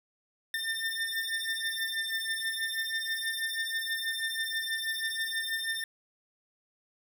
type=beating tone pair; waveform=25% pulse; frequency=1797 / 1803.2 Hz; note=A6 / A6; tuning=+36 / +42 cents; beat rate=6.2 Hz; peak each=-30 dBFS; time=0.54-5.84 s; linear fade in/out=2 ms; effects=none